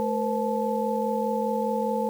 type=tone cluster; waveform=sine; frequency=216.8 / 472.1 / 517 / 869 Hz; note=A3 / A#4 / C5 / A5; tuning=-25 / +22 / -21 / -22 cents; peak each=-29 dBFS; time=0-2.09 s; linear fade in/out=0 ms; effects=8-bit